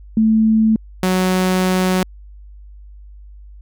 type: tone pair in turn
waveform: sine / sawtooth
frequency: 220 / 185 Hz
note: A3 / F#3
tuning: 0 / 0 cents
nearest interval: minor third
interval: 300 cents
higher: first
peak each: -10 / -10 dBFS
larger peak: neither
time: 0.17-0.76 / 1.03-2.03 s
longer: second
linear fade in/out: 2 ms
effects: added 50 Hz sine -36 dBFS peak until 3.61 s